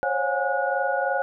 sine tone cluster, 534 / 557 / 719 / 822 / 1454 Hz, C5 / C#5 / F#5 / G#5 / F#6, +35 / +8 / -50 / -18 / -31 cents, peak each -28 dBFS, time 0.03-1.22 s, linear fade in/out 0 ms, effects none

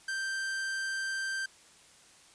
45% pulse tone, 1568 Hz, G6, in tune, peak -32 dBFS, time 0.08-1.46 s, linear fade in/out 5 ms, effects white hiss -58 dBFS RMS until 2.34 s + resampled to 22050 Hz

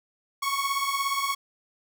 sawtooth beating tone pair, 1099 / 1116 Hz, C#6 / C#6, -15 / +11 cents, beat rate 17 Hz, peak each -24 / -25 dBFS, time 0.42-1.35 s, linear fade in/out 10 ms, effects none

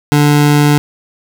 25% pulse tone, 146.83 Hz, D3, in tune, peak -3 dBFS, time 0.12-0.78 s, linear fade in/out 0 ms, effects none

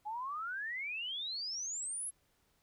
sine exponential sweep, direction up, 822 to 11175 Hz, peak -37 dBFS, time 0.05-2.11 s, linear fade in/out 20 ms, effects pink hiss -74 dBFS RMS until 2.62 s

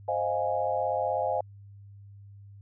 sine chord, F minor seventh, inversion second, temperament equal, 523.3 / 622.3 / 698.5 / 830.6 Hz, C5 / Eb5 / F5 / Ab5, 0 / 0 / 0 / 0 cents, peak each -31 dBFS, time 0.08-1.41 s, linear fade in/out 5 ms, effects added 100 Hz sine -46 dBFS peak until 2.61 s

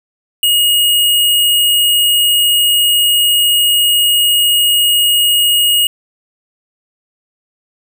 sine tone with sample-and-hold, 2878 Hz, F#7, 49 cents flat, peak -8 dBFS, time 0.43-5.87 s, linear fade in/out 2 ms, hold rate 11025 Hz, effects none

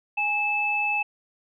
sine tone pair together, 828 / 2619 Hz, G#5 / E7, -5 / -12 cents, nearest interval octave + minor sixth, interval 1993 cents, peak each -28 / -23 dBFS, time 0.17-1.03 s, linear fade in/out 10 ms, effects none

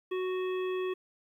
harmonic tone, 370 Hz, F#4, in tune, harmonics 1 / 3 / 5 / 7 / 9, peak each -30 / -42 / -47 / -46 / -50 dBFS, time 0.11-0.94 s, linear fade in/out 10 ms, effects 11-bit

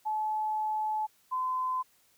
sine tone pair in turn, 861 / 1023.9 Hz, A5 / C6, -38 / -38 cents, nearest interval minor third, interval 300 cents, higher second, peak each -28 dBFS, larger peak neither, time 0.05-1.07 / 1.31-1.83 s, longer first, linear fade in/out 20 ms, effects white hiss -66 dBFS RMS until 2.17 s

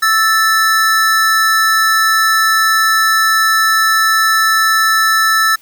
square tone pair together, 1318.5 / 1760 Hz, E6 / A6, 0 / 0 cents, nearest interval perfect fourth, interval 500 cents, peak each -13 dBFS, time 0.02-5.56 s, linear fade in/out 10 ms, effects white hiss -47 dBFS RMS until 5.61 s

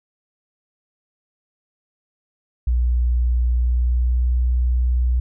sine tone with pitch glide, 60.5 to 61.52 Hz, B1 to B1, -35 to -6 cents, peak -15 dBFS, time 2.67-5.2 s, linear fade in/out 5 ms, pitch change +29 cents, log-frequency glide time 3.53-4.34 s, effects none

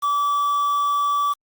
triangle tone with quantisation, 1153 Hz, D6, 32 cents flat, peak -16 dBFS, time 0.02-1.34 s, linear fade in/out 20 ms, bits 6, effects Opus 48 kbps

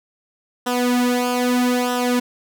sawtooth tone with flanger, 246.9 Hz, B3, in tune, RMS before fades -19 dBFS, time 0.66-2.2 s, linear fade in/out 10 ms, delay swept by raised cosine 0.44 to 3.54 ms, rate 0.79 Hz, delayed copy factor -0.75, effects none

